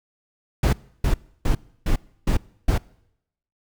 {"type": "noise bursts", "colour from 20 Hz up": "brown", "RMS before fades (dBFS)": -18, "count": 6, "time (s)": [0.63, 2.78], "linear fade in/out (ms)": 5, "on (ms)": 100, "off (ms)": 310, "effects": ["noise-tail reverb RT60 0.8 s tail -24 dB re dry"]}